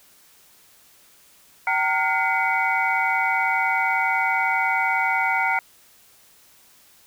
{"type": "tone cluster", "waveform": "sine", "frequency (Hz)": [766, 916, 1424, 2045, 2241], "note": ["G5", "A#5", "F6", "C7", "C#7"], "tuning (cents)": [-40, -31, 33, -40, 18], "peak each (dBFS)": -25, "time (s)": [1.67, 5.59], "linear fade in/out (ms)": 2, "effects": ["tanh soft clip ceiling -7 dBFS", "white hiss -54 dBFS RMS until 7.06 s"]}